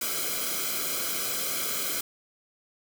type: noise with comb filter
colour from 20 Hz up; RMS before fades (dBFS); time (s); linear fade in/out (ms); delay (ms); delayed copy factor
white; -30; 0.01-2.01; 5; 1.1; -0.95
effects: none